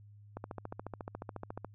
click train, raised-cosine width 1 ms, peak -26 dBFS, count 19, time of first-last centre 0.37-1.647 s, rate 14.1 Hz, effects added 103 Hz sine -53 dBFS peak until 1.74 s

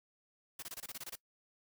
white noise bursts, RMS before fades -44 dBFS, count 10, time 0.59-1.156 s, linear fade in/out 5 ms, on 35 ms, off 24 ms, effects noise-tail reverb RT60 0.1 s tail -21 dB re dry

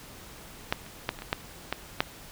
clicks, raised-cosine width 0.3 ms, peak -8 / -30 / -10 / -25 / -22 / -9 / -11 / -6 dBFS, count 8, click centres 0.725 / 0.864 / 1.091 / 1.189 / 1.221 / 1.329 / 1.726 / 2.005 s, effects pink hiss -47 dBFS RMS until 2.31 s

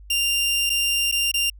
sawtooth tone with dropouts, 2788 Hz, F7, 4 cents flat, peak -16 dBFS, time 0.1-1.5 s, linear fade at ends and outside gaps 5 ms, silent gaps 0.696-0.7 / 1.115-1.123 / 1.316-1.34 s, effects added 50 Hz sine -41 dBFS peak until 1.59 s

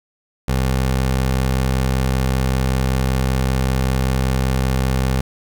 20% pulse tone, 65.2 Hz, C2, 5 cents flat, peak -11 dBFS, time 0.48-5.21 s, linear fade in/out 5 ms, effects 8-bit

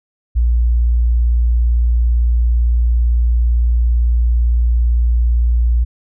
sine tone, 58.9 Hz, A#1, 19 cents sharp, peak -10 dBFS, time 0.35-5.85 s, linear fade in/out 20 ms, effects none

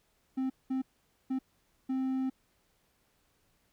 triangle tone bursts at uneven times, 262.3 Hz, C4, 4 cents sharp, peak -27 dBFS, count 4, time 0.37-0.5 / 0.7-0.82 / 1.3-1.39 / 1.89-2.3 s, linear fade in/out 10 ms, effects pink hiss -72 dBFS RMS until 3.72 s

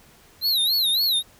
square tone with vibrato, 4000 Hz, B7, 21 cents sharp, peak -19 dBFS, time 0.41-1.23 s, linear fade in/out 50 ms, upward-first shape sine, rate 3.6 Hz, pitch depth 170 cents each way, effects pink hiss -53 dBFS RMS until 1.39 s

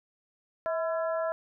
harmonic tone with a mistuned harmonic, 337 Hz, E4, 38 cents sharp, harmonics 2 / 3 / 4 / 5, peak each -28 / -38 / -37 / -42 dBFS, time 0.66-1.32 s, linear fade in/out 0 ms, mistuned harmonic 2, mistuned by -67 cents, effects none

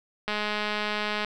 click train, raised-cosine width 0.3 ms, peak -13 dBFS, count 204, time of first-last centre 0.28-1.247 s, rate 210 Hz, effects none

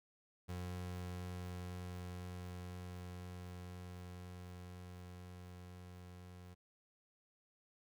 30% pulse tone with level ramp, 89.8 Hz, F2, 49 cents sharp, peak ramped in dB -39 to -50 dBFS, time 0.48-6.55 s, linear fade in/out 20 ms, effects none

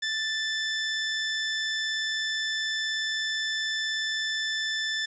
20% pulse tone, 1761 Hz, A6, 1 cent sharp, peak -22 dBFS, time 0.02-5.06 s, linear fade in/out 10 ms, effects resampled to 16000 Hz + 9-bit

